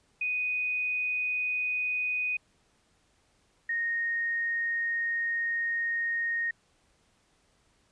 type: tone pair in turn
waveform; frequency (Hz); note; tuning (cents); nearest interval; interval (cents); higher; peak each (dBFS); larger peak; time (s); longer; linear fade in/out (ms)
sine; 2489 / 1857.7; D#7 / A#6; 0 / -6; perfect fourth; 506; first; -27; neither; 0.21-2.37 / 3.69-6.51; second; 5
effects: pink hiss -68 dBFS RMS until 7.91 s + resampled to 22050 Hz